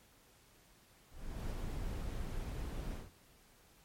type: noise with ADSR envelope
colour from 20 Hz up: brown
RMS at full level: -38 dBFS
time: 1.08-3.11 s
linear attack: 430 ms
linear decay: 4 ms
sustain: -2 dB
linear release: 170 ms
effects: pink hiss -65 dBFS RMS until 3.84 s + MP3 64 kbps